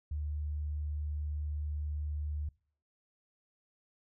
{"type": "tone", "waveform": "sine", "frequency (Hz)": 74.6, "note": "D2", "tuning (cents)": 28, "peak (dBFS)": -33, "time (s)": [0.11, 2.49], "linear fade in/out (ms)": 5, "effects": ["noise-tail reverb RT60 0.5 s tail -25 dB re dry"]}